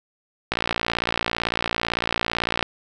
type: click train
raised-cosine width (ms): 0.3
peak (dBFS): -5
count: 123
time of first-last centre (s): 0.52-2.627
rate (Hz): 57.9
effects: none